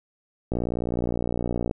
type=click train; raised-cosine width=2 ms; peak=-13 dBFS; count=72; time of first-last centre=0.52-1.711 s; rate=59.6 Hz; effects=none